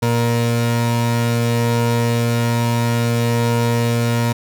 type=tone pair together; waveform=30% pulse; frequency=117.73 / 471.5 Hz; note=A#2 / A#4; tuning=+18 / +20 cents; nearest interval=2 octaves; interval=2402 cents; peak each=-13 / -21 dBFS; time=0.02-4.33 s; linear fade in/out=10 ms; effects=none